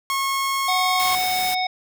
sawtooth tone, 1089 Hz, C#6, 31 cents flat, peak -17 dBFS, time 0.1-1.15 s, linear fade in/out 0 ms
harmonic tone, 740 Hz, F#5, in tune, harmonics 1 / 3 / 5 / 7, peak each -22 / -27 / -29 / -30 dBFS, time 0.68-1.67 s, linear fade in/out 5 ms
white noise, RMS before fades -29 dBFS, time 0.99-1.55 s, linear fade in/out 10 ms
effects none

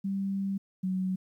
sine tone pair in turn, 195.6 / 186.71 Hz, G3 / F#3, -4 / +16 cents, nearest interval minor second, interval 80 cents, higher first, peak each -28 / -27 dBFS, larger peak second, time 0.04-0.58 / 0.83-1.16 s, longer first, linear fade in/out 10 ms, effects 11-bit

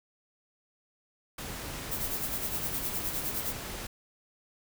pink noise, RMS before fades -39 dBFS, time 1.38-3.87 s, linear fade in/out 5 ms
violet noise with tremolo, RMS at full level -32 dBFS, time 1.91-3.53 s, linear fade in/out 10 ms, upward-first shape sine, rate 9.7 Hz, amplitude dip 65%
effects none

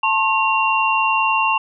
sine tone cluster, 884 / 1074 / 2760 Hz, A5 / C6 / F7, +8 / +45 / -21 cents, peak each -19 dBFS, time 0.03-1.58 s, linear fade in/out 5 ms, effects none

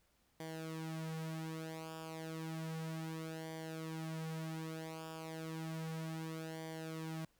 sawtooth tone with flanger, 160.5 Hz, E3, 46 cents flat, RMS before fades -44 dBFS, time 0.4-7.25 s, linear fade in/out 2 ms, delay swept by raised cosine 0.75 to 5.75 ms, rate 0.32 Hz, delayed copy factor -0.75, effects pink hiss -75 dBFS RMS until 7.39 s

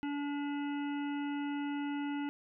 harmonic tone with a mistuned harmonic, 287.3 Hz, D4, 38 cents flat, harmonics 1 / 3 / 5 / 7 / 9 / 10, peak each -34 / -44 / -48 / -51 / -53 / -54 dBFS, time 0.03-2.29 s, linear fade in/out 0 ms, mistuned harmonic 10, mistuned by +16 cents, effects none

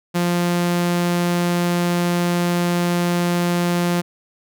sawtooth tone, 174.61 Hz, F3, in tune, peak -13 dBFS, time 0.14-4.02 s, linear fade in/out 20 ms, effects none

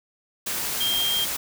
sine tone in noise, 3202 Hz, G7, 36 cents sharp, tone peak -22 dBFS, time 0.8-1.25 s, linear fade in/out 10 ms, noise white, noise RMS -28 dBFS, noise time 0.46-1.37 s, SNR +3 dB, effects none

